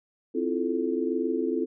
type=chord; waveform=sine; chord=F major seventh; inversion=second; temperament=just; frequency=261.9 / 327.4 / 349.2 / 436.5 Hz; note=C4 / E4 / F4 / A4; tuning=+2 / -12 / 0 / -14 cents; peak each=-30 dBFS; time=0.34-1.66 s; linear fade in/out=20 ms; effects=none